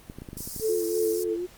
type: clicks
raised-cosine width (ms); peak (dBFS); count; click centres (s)
3; -25; 10; 0.099 / 0.186 / 0.22 / 0.288 / 0.331 / 0.37 / 0.406 / 0.475 / 0.563 / 0.598
type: high-pass noise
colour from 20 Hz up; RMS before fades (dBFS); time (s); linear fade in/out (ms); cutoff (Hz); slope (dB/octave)
pink; -37; 0.37-1.24; 5; 4900; 48
type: tone with tremolo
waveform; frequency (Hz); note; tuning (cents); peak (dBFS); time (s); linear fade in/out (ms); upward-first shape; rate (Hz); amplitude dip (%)
sine; 440; A4; 0; -22; 0.6-1.37; 50; sine; 2.8; 55
type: tone with vibrato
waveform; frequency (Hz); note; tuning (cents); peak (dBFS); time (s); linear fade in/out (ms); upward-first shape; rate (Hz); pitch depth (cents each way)
sine; 348.8; F4; -2; -28; 0.68-1.47; 20; triangle; 4.2; 69
effects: pink hiss -52 dBFS RMS until 1.57 s + Opus 32 kbps